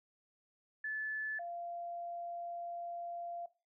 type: tone pair in turn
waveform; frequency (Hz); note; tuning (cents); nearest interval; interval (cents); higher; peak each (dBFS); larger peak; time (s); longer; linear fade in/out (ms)
sine; 1735 / 690.7; A6 / F5; -25 / -19; octave + major third; 1594; first; -36 / -40; first; 0.84-1.39 / 1.39-3.46; second; 5
effects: noise-tail reverb RT60 0.3 s tail -18 dB re dry